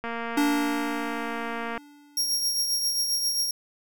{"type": "click train", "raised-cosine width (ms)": 0.5, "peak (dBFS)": -18, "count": 404, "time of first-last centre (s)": [0.04, 1.777], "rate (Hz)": 232}
{"type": "tone with exponential decay", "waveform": "square", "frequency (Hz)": 290.4, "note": "D4", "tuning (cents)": -19, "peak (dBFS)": -20, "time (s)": [0.37, 2.44], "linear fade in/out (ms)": 5, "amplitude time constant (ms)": 450}
{"type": "tone with tremolo", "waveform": "sawtooth", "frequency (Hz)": 5588, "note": "F8", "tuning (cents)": 0, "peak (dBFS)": -19, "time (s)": [2.17, 3.51], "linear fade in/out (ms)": 2, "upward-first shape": "triangle", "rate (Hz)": 7.5, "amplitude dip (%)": 50}
{"effects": []}